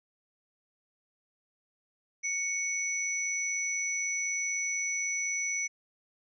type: tone pair together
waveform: sine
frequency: 2226 / 5935 Hz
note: C#7 / F#8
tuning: +7 / +4 cents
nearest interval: octave + perfect fourth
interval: 1697 cents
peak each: -32 / -32 dBFS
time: 2.23-5.68 s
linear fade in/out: 20 ms
effects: none